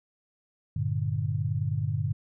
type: chord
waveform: sine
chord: G minor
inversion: none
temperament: equal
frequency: 98 / 116.54 / 146.83 Hz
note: G2 / Bb2 / D3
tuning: 0 / 0 / 0 cents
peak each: -30 dBFS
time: 0.76-2.13 s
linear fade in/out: 5 ms
effects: none